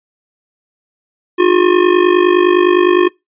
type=tone with amplitude modulation; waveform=square; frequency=358.2 Hz; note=F4; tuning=44 cents sharp; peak=-5 dBFS; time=1.38-3.09 s; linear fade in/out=20 ms; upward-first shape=sine; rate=49.8 Hz; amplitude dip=75%; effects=noise-tail reverb RT60 0.2 s tail -25 dB re dry + resampled to 8000 Hz